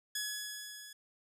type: tone with level ramp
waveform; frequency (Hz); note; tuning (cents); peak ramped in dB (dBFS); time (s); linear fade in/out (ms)
10% pulse; 1688; G#6; +28; -25 to -40; 0.15-0.93; 5
effects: none